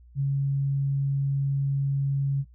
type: tone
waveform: sine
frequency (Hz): 138.59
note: C#3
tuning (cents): 0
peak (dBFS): -22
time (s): 0.15-2.45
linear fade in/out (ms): 50
effects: noise-tail reverb RT60 0.1 s tail -18 dB re dry + added 60 Hz sine -49 dBFS peak until 2.54 s